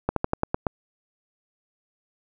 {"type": "slowing click train", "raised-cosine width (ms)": 1, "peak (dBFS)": -8, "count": 7, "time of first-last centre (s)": [0.09, 0.668], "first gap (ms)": 73, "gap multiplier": 1.11, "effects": []}